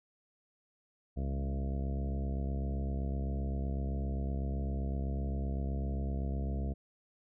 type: harmonic tone with a mistuned harmonic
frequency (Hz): 67.8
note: C#2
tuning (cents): -38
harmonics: 1 / 2 / 3 / 4 / 5 / 6 / 7 / 8 / 9 / 10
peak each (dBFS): -33 / -40 / -41 / -46 / -51 / -51 / -51 / -57 / -54 / -50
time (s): 1.16-6.74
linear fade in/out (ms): 20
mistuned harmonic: 2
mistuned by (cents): +20
effects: none